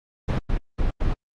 brown noise bursts at uneven times, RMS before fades -21 dBFS, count 4, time 0.28-0.39 / 0.49-0.58 / 0.78-0.91 / 1-1.14 s, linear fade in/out 10 ms, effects low-pass 4000 Hz 12 dB/octave + Opus 32 kbps

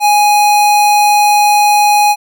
square tone, 830.6 Hz, G#5, in tune, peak -7 dBFS, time 0-2.16 s, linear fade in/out 50 ms, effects none

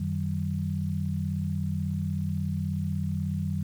sine tone cluster, 91.3 / 153.4 / 189.8 Hz, F#2 / D#3 / F#3, -23 / -24 / +44 cents, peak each -31 dBFS, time 0-3.63 s, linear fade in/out 5 ms, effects 9-bit

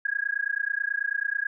sine tone with amplitude modulation, 1642 Hz, G#6, 20 cents flat, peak -21 dBFS, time 0.05-1.47 s, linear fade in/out 5 ms, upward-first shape sine, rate 29.2 Hz, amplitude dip 100%, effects none

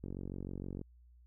click train, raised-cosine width 3 ms, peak -29 dBFS, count 37, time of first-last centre 0.04-0.814 s, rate 46.5 Hz, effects added 60 Hz sine -58 dBFS peak until 1.26 s

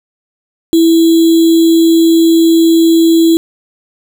sine tone with sample-and-hold, 329.6 Hz, E4, in tune, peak -4 dBFS, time 0.73-3.37 s, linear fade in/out 0 ms, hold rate 3675 Hz, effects none

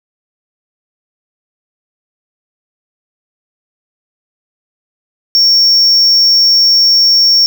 triangle tone, 5490 Hz, F8, 31 cents flat, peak -4 dBFS, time 5.35-7.46 s, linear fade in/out 0 ms, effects none

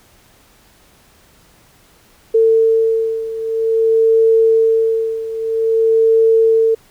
sine beating tone pair, 449 / 449.51 Hz, A4 / A4, +35 / +37 cents, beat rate 0.51 Hz, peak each -12 / -16 dBFS, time 2.34-6.75 s, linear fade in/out 10 ms, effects pink hiss -50 dBFS RMS until 6.9 s

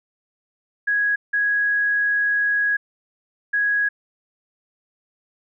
sine tone bursts at uneven times, 1661.2 Hz, G#6, in tune, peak -17 dBFS, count 3, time 0.87-1.16 / 1.33-2.77 / 3.53-3.89 s, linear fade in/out 10 ms, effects none

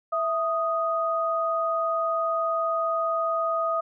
sine tone pair together, 659.3 / 1244.5 Hz, E5 / D#6, 0 / 0 cents, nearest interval major seventh, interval 1100 cents, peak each -26 / -25 dBFS, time 0.12-3.81 s, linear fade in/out 10 ms, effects none

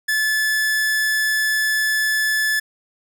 45% pulse tone, 1732 Hz, A6, 28 cents flat, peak -17 dBFS, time 0.08-2.6 s, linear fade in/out 10 ms, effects none

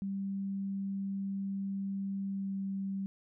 sine tone with pitch glide, 196 to 194.76 Hz, G3 to G3, 0 to -11 cents, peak -33 dBFS, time 0.02-3.06 s, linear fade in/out 0 ms, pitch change -11 cents, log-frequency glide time 2.29-2.54 s, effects none

